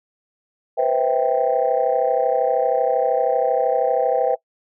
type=chord; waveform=sine; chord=C major seventh; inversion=third; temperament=just; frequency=490.5 / 523.3 / 654.1 / 784.9 Hz; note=B4 / C5 / E5 / G5; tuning=-12 / 0 / -14 / +2 cents; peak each=-21 dBFS; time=0.77-4.36 s; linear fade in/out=20 ms; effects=noise-tail reverb RT60 0.1 s tail -22 dB re dry + tanh soft clip ceiling -7 dBFS